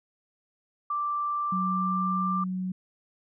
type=tone with pitch glide; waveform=sine; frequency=1174.7 to 1182.9 Hz; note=D6 to D6; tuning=0 to +12 cents; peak=-26 dBFS; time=0.9-2.44 s; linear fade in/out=5 ms; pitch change=+12 cents; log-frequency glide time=1.22-2.25 s
type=tone; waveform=sine; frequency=185 Hz; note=F#3; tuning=in tune; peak=-28 dBFS; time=1.52-2.72 s; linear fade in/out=5 ms
effects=none